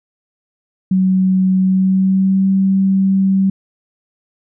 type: tone with pitch glide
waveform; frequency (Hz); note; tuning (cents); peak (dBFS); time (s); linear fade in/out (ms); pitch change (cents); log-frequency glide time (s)
sine; 187.6 to 192.65; F#3 to G3; +24 to -30; -10; 0.91-3.5; 5; +46; 1.59-2.5
effects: none